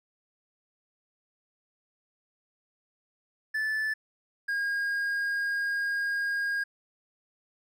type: tone pair in turn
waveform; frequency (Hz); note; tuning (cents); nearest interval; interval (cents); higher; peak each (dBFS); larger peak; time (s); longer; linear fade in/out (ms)
triangle; 1747 / 1626.7; A6 / G#6; -13 / -36; minor second; 123; first; -25; neither; 3.54-3.94 / 4.48-6.64; second; 10
effects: none